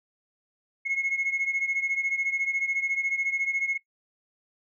sine beating tone pair, 2170 / 2184 Hz, C#7 / C#7, -37 / -26 cents, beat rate 14 Hz, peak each -25 / -29 dBFS, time 0.85-3.78 s, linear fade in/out 20 ms, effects noise-tail reverb RT60 0.1 s tail -18 dB re dry + tanh soft clip ceiling -20 dBFS

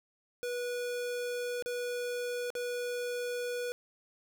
square tone with dropouts, 487.8 Hz, B4, 21 cents flat, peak -34 dBFS, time 0.43-3.72 s, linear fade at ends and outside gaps 0 ms, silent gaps 1.624-1.66 / 2.503-2.552 s, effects none

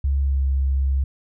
sine tone with pitch glide, 69 to 67.54 Hz, C#2 to C#2, -7 to -44 cents, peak -17 dBFS, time 0.04-1.04 s, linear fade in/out 5 ms, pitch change -37 cents, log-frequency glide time 0.21-0.43 s, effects none

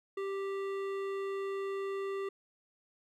sine tone with hard clipping, 392 Hz, G4, in tune, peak -36 dBFS, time 0.17-2.29 s, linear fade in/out 5 ms, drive 13 dB, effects none

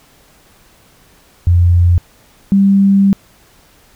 sine tone pair in turn, 87.31 / 196.86 Hz, F2 / G3, 0 / +8 cents, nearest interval octave + major second, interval 1408 cents, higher second, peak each -6 dBFS, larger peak neither, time 1.47-1.98 / 2.52-3.13 s, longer second, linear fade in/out 0 ms, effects pink hiss -48 dBFS RMS until 3.95 s

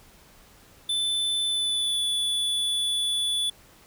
square tone with pitch glide, 3520 to 3450 Hz, A7 to A7, 0 to -35 cents, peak -24 dBFS, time 0.89-3.5 s, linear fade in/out 5 ms, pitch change -35 cents, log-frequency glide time 1.47-2.01 s, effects pink hiss -54 dBFS RMS until 3.86 s

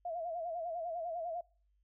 sine tone with vibrato, 676 Hz, E5, 43 cents sharp, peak -36 dBFS, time 0.05-1.41 s, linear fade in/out 5 ms, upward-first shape sine, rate 10 Hz, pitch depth 93 cents each way, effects noise-tail reverb RT60 0.4 s tail -24 dB re dry + added 50 Hz sine -70 dBFS peak until 1.83 s

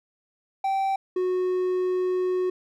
triangle tone pair in turn, 777 / 366.7 Hz, G5 / F#4, -16 / -15 cents, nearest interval octave + minor second, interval 1299 cents, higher first, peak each -20 dBFS, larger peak neither, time 0.64-0.96 / 1.16-2.5 s, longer second, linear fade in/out 5 ms, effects none

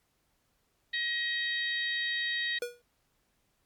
harmonic tone, 632 Hz, D#5, 27 cents sharp, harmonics 3 / 4 / 5 / 6 / 7, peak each -31 / -44 / -42 / -35 / -44 dBFS, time 0.93-2.59 s, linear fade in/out 10 ms
square tone with exponential decay, 482.9 Hz, B4, 39 cents flat, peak -29 dBFS, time 2.62-2.82 s, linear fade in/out 2 ms, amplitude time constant 42 ms
effects pink hiss -74 dBFS RMS until 3.65 s + MP3 96 kbps

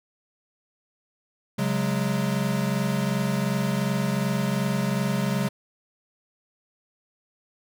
square chord, C# suspended fourth, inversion none, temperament equal with one note detuned, 136.68 / 185 / 207.7 Hz, C#3 / F#3 / G#3, -24 / 0 / 0 cents, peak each -28 dBFS, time 1.58-5.49 s, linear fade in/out 10 ms, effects none

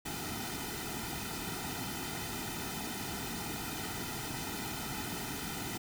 pink noise with comb filter, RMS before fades -39 dBFS, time 0.05-5.78 s, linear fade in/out 10 ms, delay 1.8 ms, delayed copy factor -0.85, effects none

